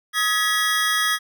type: tone cluster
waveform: square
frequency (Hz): 1263 / 1680 / 1938 / 3307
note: D#6 / G#6 / B6 / G#7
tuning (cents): +26 / +19 / -33 / -8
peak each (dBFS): -25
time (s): 0.13-1.19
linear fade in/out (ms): 50
effects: none